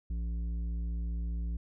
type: tone with tanh clipping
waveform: triangle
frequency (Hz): 57.5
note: A#1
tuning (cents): -23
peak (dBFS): -33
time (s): 0.1-1.57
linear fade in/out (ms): 5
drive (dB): 13
effects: none